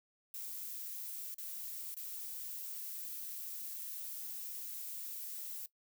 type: noise with dropouts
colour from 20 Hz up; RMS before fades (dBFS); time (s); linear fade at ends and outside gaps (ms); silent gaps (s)
violet; -44; 0.34-5.66; 2; 1.343-1.382 / 1.944-1.967
effects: noise-tail reverb RT60 0.1 s tail -18 dB re dry